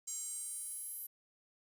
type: tone with high-pass filter sweep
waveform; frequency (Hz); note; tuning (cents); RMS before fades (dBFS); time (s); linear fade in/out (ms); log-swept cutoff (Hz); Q
square; 440; A4; 0; -43; 0.07-1.07; 10; 7200 to 12000; 6.7
effects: none